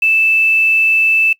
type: tone with quantisation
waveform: sine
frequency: 2637 Hz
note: E7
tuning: in tune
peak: -9 dBFS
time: 0.02-1.33 s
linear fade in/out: 5 ms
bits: 6
effects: noise-tail reverb RT60 0.1 s tail -21 dB re dry